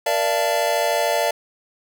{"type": "chord", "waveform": "square", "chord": "Bb major seventh", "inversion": "none", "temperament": "equal with one note detuned", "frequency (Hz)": [466.2, 587.3, 680.5, 880], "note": ["Bb4", "D5", "F5", "A5"], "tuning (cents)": [0, 0, -45, 0], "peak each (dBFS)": [-28, -23, -23, -26], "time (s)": [0.06, 1.31], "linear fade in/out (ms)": 5, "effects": []}